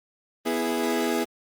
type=chord; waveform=30% pulse; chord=E major; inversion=second; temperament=equal; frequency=246.9 / 329.6 / 415.3 Hz; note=B3 / E4 / G#4; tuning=0 / 0 / 0 cents; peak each=-25 dBFS; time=0.45-1.25 s; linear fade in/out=20 ms; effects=Opus 32 kbps